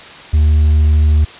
sine tone with hard clipping, 76.1 Hz, D#2, 38 cents flat, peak -8 dBFS, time 0.33-1.25 s, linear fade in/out 10 ms, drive 2 dB, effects white hiss -34 dBFS RMS until 1.39 s + resampled to 8000 Hz

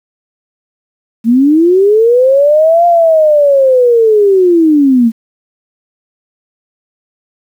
sine linear two-way sweep, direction up then down, 220 to 698.5 to 220 Hz, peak -4 dBFS, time 1.24-5.12 s, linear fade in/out 50 ms, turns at 2.86 s, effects 7-bit

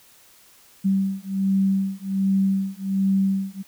sine beating tone pair, 193.1 / 194.4 Hz, G3 / G3, -26 / -14 cents, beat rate 1.3 Hz, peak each -22 dBFS, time 0.84-3.63 s, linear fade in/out 20 ms, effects white hiss -53 dBFS RMS until 3.67 s

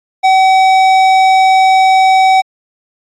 sine tone with tanh clipping, 760 Hz, F#5, 46 cents sharp, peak -7 dBFS, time 0.23-2.42 s, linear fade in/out 20 ms, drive 14 dB, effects AAC 64 kbps

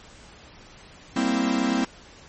45% pulse chord, C dominant seventh, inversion second, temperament equal, 196 / 233.1 / 261.6 / 329.6 Hz, G3 / Bb3 / C4 / E4, 0 / 0 / 0 / 0 cents, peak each -30 / -26 / -24 / -29 dBFS, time 1.16-1.85 s, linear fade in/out 5 ms, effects pink hiss -48 dBFS RMS until 2.28 s + MP3 32 kbps

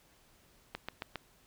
click train, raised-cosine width 0.3 ms, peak -21 dBFS, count 4, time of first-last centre 0.75-1.157 s, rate 7.37 Hz, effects pink hiss -65 dBFS RMS until 1.46 s

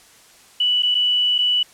sine tone with dropouts, 2960 Hz, F#7, in tune, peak -15 dBFS, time 0.6-1.63 s, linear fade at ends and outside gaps 5 ms, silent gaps 0.824-0.831 / 0.946-0.95 / 1.382-1.387 s, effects white hiss -49 dBFS RMS until 1.73 s + low-pass 10000 Hz 12 dB/octave

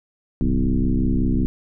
sine tone with frequency modulation, 112.1 Hz, A2, 33 cents sharp, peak -16 dBFS, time 0.41-1.46 s, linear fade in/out 0 ms, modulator 65.5 Hz, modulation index 2.9, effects none

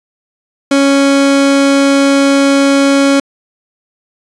30% pulse tone, 277.2 Hz, C#4, in tune, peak -4 dBFS, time 0.71-3.2 s, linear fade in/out 5 ms, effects resampled to 22050 Hz + 7-bit

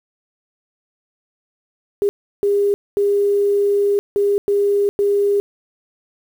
sine tone bursts at uneven times, 404.7 Hz, G#4, 45 cents flat, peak -13 dBFS, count 6, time 2.02-2.09 / 2.43-2.74 / 2.97-3.99 / 4.16-4.38 / 4.48-4.89 / 4.99-5.4 s, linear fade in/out 0 ms, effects 7-bit

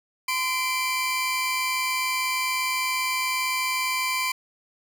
sawtooth tone pair together, 1026.6 / 2349 Hz, C6 / D7, -33 / 0 cents, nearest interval octave + major second, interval 1433 cents, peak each -23 dBFS, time 0.28-4.32 s, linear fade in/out 5 ms, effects none

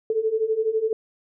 sine beating tone pair, 433 / 445 Hz, A4 / A4, -28 / +20 cents, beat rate 12 Hz, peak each -25 / -22 dBFS, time 0.1-0.93 s, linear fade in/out 2 ms, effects none

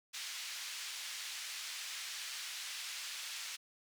white band-pass noise, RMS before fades -44 dBFS, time 0.13-3.57 s, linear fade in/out 20 ms, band 1800 to 5500 Hz, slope 12 dB/octave, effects none

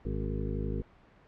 harmonic tone with a mistuned harmonic, 52 Hz, G#1, 3 cents sharp, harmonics 1 / 2 / 3 / 4 / 5 / 7 / 8 / 9, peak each -34 / -37 / -39 / -40 / -41 / -42 / -43 / -44 dBFS, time 0.05-0.82 s, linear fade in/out 5 ms, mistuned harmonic 5, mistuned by +58 cents, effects pink hiss -59 dBFS RMS until 1.27 s + low-pass 2000 Hz 12 dB/octave

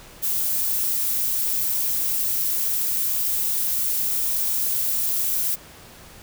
violet noise, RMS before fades -23 dBFS, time 0.22-5.56 s, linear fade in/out 20 ms, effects pink hiss -45 dBFS RMS until 6.22 s

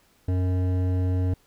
triangle tone with hard clipping, 91.6 Hz, F#2, 17 cents flat, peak -23 dBFS, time 0.28-1.34 s, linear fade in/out 5 ms, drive 16 dB, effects pink hiss -62 dBFS RMS until 1.46 s

